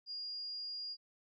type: tone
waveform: sine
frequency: 4837 Hz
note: D#8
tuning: 50 cents flat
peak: -40 dBFS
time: 0.06-0.97 s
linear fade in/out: 50 ms
effects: none